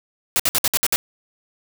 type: noise bursts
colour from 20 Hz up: white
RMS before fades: -18 dBFS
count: 7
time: 0.36-0.96 s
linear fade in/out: 0 ms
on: 36 ms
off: 58 ms
effects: none